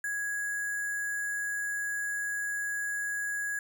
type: tone with sample-and-hold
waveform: sine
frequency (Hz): 1661.2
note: G#6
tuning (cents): 0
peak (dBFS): -30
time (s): 0.04-3.59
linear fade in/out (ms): 2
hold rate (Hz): 8820
effects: none